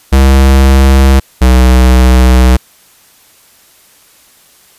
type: tone pair in turn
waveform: square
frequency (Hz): 67 / 63.24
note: C2 / B1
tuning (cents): +42 / +42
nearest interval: minor second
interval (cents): 100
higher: first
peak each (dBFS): -3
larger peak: neither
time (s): 0.12-1.2 / 1.41-2.57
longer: second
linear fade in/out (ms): 10
effects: white hiss -44 dBFS RMS until 4.78 s + resampled to 32000 Hz